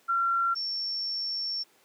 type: tone pair in turn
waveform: sine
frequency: 1368 / 5447 Hz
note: F6 / F8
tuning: -36 / -44 cents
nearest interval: 2 octaves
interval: 2392 cents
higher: second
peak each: -23 / -29 dBFS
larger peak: first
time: 0.08-0.55 / 0.55-1.64 s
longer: second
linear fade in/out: 20 ms
effects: pink hiss -62 dBFS RMS until 1.84 s + high-pass 300 Hz 12 dB/octave